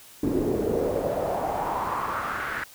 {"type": "noise with band-pass filter sweep", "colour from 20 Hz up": "brown", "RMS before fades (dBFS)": -27, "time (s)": [0.23, 2.64], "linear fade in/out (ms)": 5, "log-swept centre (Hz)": [310, 1700], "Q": 3.9, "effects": ["white hiss -49 dBFS RMS until 2.74 s"]}